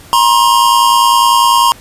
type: tone pair together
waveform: square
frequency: 952 / 1062 Hz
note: A#5 / C6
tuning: +36 / +25 cents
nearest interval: major second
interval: 189 cents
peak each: -10 dBFS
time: 0.13-1.72 s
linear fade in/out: 0 ms
effects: pink hiss -38 dBFS RMS until 1.8 s + resampled to 32000 Hz